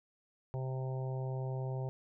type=harmonic tone; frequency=130.81 Hz; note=C3; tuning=in tune; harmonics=1 / 3 / 4 / 5 / 6 / 7; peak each=-35 / -45 / -47 / -49 / -51 / -52 dBFS; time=0.54-1.89 s; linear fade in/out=0 ms; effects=none